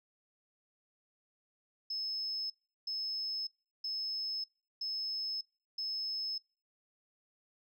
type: tone bursts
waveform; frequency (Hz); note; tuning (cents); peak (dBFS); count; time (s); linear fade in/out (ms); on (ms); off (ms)
sine; 5200; E8; -24; -34; 5; 1.9-6.38; 5; 600; 370
effects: noise-tail reverb RT60 0.4 s tail -26 dB re dry + tanh soft clip ceiling -30 dBFS